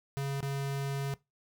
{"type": "tone with dropouts", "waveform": "square", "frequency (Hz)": 138.59, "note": "C#3", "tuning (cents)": 0, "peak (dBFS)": -32, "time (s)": [0.17, 1.14], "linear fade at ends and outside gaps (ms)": 0, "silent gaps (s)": [0.405, 0.428], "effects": ["noise-tail reverb RT60 0.2 s tail -20 dB re dry"]}